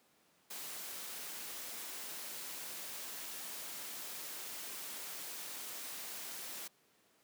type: noise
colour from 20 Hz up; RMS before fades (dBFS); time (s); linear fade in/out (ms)
white; -45; 0.5-6.68; 10
effects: pink hiss -70 dBFS RMS until 7.23 s + high-pass 200 Hz 12 dB/octave